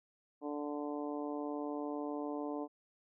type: harmonic tone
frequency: 146.83 Hz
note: D3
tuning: in tune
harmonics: 2 / 3 / 4 / 5 / 6 / 7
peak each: -39 / -43 / -45 / -47 / -49 / -50 dBFS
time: 0.41-2.68 s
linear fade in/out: 50 ms
effects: none